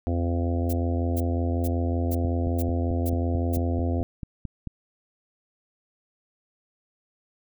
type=harmonic tone; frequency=85.4 Hz; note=F2; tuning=38 cents flat; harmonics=1 / 3 / 4 / 5 / 6 / 7 / 8 / 9; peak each=-24 / -29 / -34 / -40 / -36 / -42 / -36 / -46 dBFS; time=0.07-4.03 s; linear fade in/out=0 ms
type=noise bursts; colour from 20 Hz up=violet; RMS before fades=-35 dBFS; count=7; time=0.69-3.571 s; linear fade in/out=10 ms; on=43 ms; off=430 ms
type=click train; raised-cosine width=5 ms; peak=-20 dBFS; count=12; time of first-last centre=2.25-4.673 s; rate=4.54 Hz
effects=none